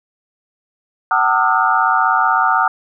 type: tone cluster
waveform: sine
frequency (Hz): 756 / 901 / 1204 / 1300 / 1426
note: F#5 / A5 / D6 / E6 / F6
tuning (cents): +37 / +41 / +43 / -24 / +36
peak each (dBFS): -18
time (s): 1.11-2.68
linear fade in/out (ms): 2
effects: none